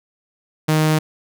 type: tone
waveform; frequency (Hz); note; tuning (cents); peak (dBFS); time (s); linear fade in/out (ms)
sawtooth; 155.56; D#3; 0; -10; 0.68-0.99; 10
effects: none